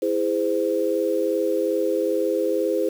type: chord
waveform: sine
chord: E augmented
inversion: none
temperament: just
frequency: 329.6 / 412 / 515 Hz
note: E4 / G#4 / B#4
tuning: 0 / -14 / -28 cents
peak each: -25 / -24 / -23 dBFS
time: 0.02-2.89 s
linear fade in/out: 5 ms
effects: 7-bit